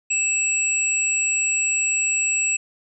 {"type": "tone pair together", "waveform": "sine", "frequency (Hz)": [2637, 7731], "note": ["E7", "B8"], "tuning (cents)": [0, -38], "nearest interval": "octave + perfect fifth", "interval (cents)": 1862, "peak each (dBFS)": [-22, -21], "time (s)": [0.1, 2.57], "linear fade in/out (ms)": 10, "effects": []}